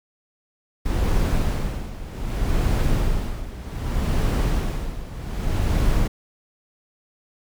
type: noise with tremolo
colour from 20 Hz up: brown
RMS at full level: -19 dBFS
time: 0.85-6.08 s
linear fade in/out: 10 ms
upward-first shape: sine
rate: 0.65 Hz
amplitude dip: 80%
effects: none